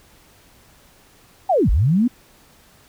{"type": "linear two-way sweep", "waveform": "sine", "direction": "down then up", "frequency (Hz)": [815, 38.89, 257.2], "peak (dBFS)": -13, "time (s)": [1.49, 2.08], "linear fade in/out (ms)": 10, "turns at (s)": 1.7, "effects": ["pink hiss -52 dBFS RMS until 2.88 s"]}